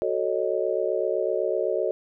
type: chord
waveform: sine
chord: D# half-diminished seventh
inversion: first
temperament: equal with one note detuned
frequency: 372.1 / 440 / 554.4 / 622.3 Hz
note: F#4 / A4 / C#5 / D#5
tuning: +10 / 0 / 0 / 0 cents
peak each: -28 dBFS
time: 0.02-1.91 s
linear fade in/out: 0 ms
effects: none